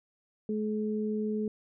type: tone pair together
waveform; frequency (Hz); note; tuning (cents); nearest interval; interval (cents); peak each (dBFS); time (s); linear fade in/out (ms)
sine; 213.9 / 426.6; A3 / G#4; -49 / +46; octave; 1195; -30 / -33; 0.49-1.48; 2
effects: none